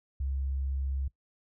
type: tone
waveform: sine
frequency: 67.6 Hz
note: C#2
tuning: 43 cents flat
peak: -29 dBFS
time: 0.2-1.08 s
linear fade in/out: 5 ms
effects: noise-tail reverb RT60 0.1 s tail -20 dB re dry